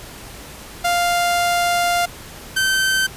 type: tone pair in turn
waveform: sawtooth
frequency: 698.5 / 1544.7 Hz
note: F5 / G6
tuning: 0 / -26 cents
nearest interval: octave + major second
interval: 1374 cents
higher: second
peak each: -12 dBFS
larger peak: neither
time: 0.84-2.06 / 2.56-3.07 s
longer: first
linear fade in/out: 10 ms
effects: pink hiss -37 dBFS RMS until 3.16 s + resampled to 32000 Hz